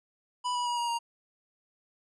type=tone with pitch steps; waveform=square; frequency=987.8 / 974.8 / 961.9 / 949.2 / 936.7 Hz; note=B5 / B5 / B5 / A#5 / A#5; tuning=0 / -23 / -46 / +31 / +8 cents; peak=-29 dBFS; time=0.44-0.99 s; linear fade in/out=20 ms; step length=110 ms; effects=resampled to 22050 Hz